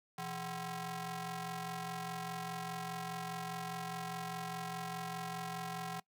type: ring-modulated tone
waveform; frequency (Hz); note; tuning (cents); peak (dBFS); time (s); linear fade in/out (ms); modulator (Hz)
sawtooth; 293.7; D4; 0; -32; 0.18-6; 5; 463
effects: noise-tail reverb RT60 0.1 s tail -22 dB re dry + high-pass 150 Hz 12 dB/octave